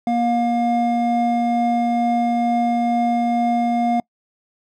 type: tone pair together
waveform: triangle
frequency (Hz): 237.4 / 710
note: A#3 / F5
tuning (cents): +32 / +28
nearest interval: octave + perfect fifth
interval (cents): 1896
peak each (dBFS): -17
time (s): 0.07-4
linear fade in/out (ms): 2
effects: noise-tail reverb RT60 0.1 s tail -26 dB re dry